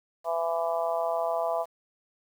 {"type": "harmonic tone", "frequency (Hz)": 166.9, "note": "E3", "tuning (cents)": 22, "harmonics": [3, 4, 5, 6, 7], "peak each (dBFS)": [-35, -27, -35, -34, -38], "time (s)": [0.24, 1.66], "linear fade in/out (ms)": 50, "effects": ["9-bit"]}